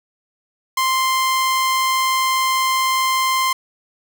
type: tone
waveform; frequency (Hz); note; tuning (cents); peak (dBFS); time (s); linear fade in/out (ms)
sawtooth; 1046.5; C6; 0; -12; 0.77-3.53; 5
effects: none